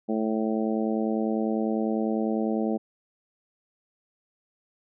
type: harmonic tone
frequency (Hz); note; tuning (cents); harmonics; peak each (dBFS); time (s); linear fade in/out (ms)
110; A2; 0; 2 / 3 / 4 / 5 / 6 / 7; -26 / -30 / -32 / -34 / -36 / -37; 0.08-2.78; 20
effects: none